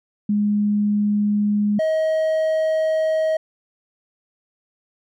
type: tone pair in turn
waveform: sine / triangle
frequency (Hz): 207.3 / 633.2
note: G#3 / D#5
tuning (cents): -3 / +30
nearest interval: octave + perfect fifth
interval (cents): 1933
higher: second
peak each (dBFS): -16 / -15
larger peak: second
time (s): 0.29-1.79 / 1.79-3.37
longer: second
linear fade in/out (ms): 5
effects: none